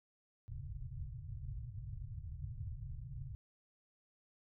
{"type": "low-pass noise", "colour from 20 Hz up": "white", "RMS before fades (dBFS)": -45, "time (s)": [0.48, 3.35], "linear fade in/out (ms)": 0, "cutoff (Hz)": 140, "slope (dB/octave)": 96, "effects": []}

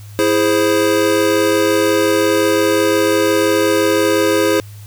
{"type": "chord", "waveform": "square", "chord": "E augmented", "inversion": "none", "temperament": "equal", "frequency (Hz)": [329.6, 415.3, 523.3], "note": ["E4", "G#4", "B#4"], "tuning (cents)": [0, 0, 0], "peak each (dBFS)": -17, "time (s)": [0.19, 4.6], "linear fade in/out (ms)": 0, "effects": ["added 103 Hz sine -32 dBFS peak until 4.86 s", "white hiss -45 dBFS RMS until 4.86 s"]}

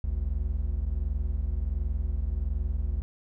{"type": "tone pair together", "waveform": "triangle", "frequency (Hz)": [51.62, 73], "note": ["G#1", "D2"], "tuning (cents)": [-10, -10], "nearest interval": "tritone", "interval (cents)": 600, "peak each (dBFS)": -27, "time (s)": [0.04, 3.02], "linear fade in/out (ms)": 0, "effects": []}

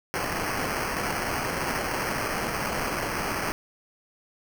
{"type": "noise with sample-and-hold", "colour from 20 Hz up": "white", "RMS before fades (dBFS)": -29, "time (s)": [0.14, 3.52], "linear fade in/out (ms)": 0, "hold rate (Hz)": 3675, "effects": []}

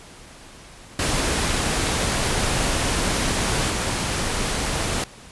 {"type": "noise with level steps", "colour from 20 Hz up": "pink", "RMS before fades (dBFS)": [-22, -24], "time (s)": [0.99, 5.04], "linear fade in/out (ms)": 2, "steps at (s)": 3.7, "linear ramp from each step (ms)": 5, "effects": ["pink hiss -44 dBFS RMS until 5.31 s", "resampled to 24000 Hz"]}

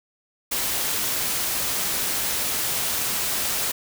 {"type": "noise", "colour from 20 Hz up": "white", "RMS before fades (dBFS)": -25, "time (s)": [0.51, 3.72], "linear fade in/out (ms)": 10, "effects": []}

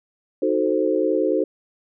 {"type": "chord", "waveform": "sine", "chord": "D# diminished seventh", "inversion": "none", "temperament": "equal", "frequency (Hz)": [311.1, 370, 440, 523.3], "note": ["D#4", "F#4", "A4", "C5"], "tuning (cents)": [0, 0, 0, 0], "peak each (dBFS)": -23, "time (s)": [0.42, 1.44], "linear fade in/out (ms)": 5, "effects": []}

